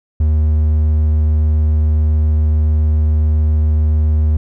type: tone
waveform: triangle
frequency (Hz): 76.8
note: D#2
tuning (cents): -22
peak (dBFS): -8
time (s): 0.2-4.37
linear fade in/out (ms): 5
effects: none

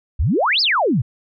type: exponential two-way sweep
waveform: sine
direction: up then down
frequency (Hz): 55.3 to 5400 to 102.7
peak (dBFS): -14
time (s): 0.19-1.02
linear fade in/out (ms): 10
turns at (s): 0.61
effects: none

